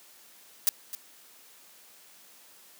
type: noise with echo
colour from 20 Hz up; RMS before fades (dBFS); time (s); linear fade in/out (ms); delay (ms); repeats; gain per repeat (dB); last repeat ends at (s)
blue; -22; 0.67-0.69; 0; 260; 1; -14; 0.95
effects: white hiss -55 dBFS RMS until 2.79 s + high-pass 200 Hz 12 dB/octave